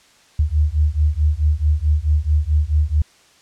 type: beating tone pair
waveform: sine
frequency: 73.42 / 78.02 Hz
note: D2 / D#2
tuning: 0 / +5 cents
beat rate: 4.6 Hz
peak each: -17 dBFS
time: 0.39-3.02 s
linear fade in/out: 5 ms
effects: white hiss -52 dBFS RMS until 3.41 s + low-pass 7000 Hz 12 dB/octave